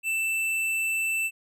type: tone with tanh clipping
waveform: sine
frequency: 2659 Hz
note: E7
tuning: 14 cents sharp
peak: -26 dBFS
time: 0.03-1.31 s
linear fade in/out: 50 ms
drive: 14 dB
effects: none